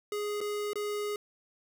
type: tone with dropouts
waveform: square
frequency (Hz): 415.3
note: G#4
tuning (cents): 0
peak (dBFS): -32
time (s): 0.12-1.16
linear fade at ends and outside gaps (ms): 2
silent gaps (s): 0.406-0.412 / 0.733-0.756
effects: none